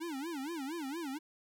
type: tone with vibrato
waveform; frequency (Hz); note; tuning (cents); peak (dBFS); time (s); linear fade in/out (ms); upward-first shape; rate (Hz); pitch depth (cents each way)
square; 301.5; D4; +46; -38; 0-1.19; 20; sine; 4.3; 240
effects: none